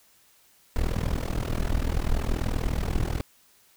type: noise with amplitude modulation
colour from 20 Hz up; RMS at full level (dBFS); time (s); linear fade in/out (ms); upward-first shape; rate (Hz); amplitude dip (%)
brown; -22; 0.76-3.21; 0; sine; 40.6; 90
effects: white hiss -60 dBFS RMS until 3.76 s